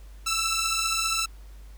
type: beating tone pair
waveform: 10% pulse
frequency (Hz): 1318.5 / 1333.5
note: E6 / E6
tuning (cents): 0 / +20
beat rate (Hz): 15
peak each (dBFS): -19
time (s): 0.26-1.26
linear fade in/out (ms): 10
effects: added 50 Hz sine -42 dBFS peak until 1.77 s + pink hiss -58 dBFS RMS until 1.77 s